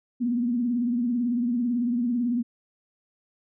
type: tone with vibrato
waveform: sine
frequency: 240.9 Hz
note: B3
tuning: 43 cents flat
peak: -22 dBFS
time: 0.2-2.43 s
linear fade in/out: 20 ms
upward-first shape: triangle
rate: 18 Hz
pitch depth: 100 cents each way
effects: none